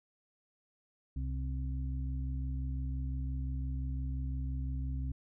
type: harmonic tone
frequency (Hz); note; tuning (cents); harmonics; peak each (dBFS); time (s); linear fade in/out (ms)
65.8; C2; +10; 1 / 2 / 4; -34 / -40 / -46; 1.16-5.12; 5
effects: none